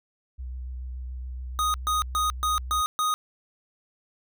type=tone with vibrato; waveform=sine; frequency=63 Hz; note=B1; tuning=35 cents sharp; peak=-32 dBFS; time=0.38-2.82 s; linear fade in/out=20 ms; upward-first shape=triangle; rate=7 Hz; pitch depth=27 cents each way
type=tone bursts; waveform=square; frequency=1244.5 Hz; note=D#6; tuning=in tune; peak=-23 dBFS; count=6; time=1.59-3.14 s; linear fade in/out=0 ms; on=150 ms; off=130 ms
effects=none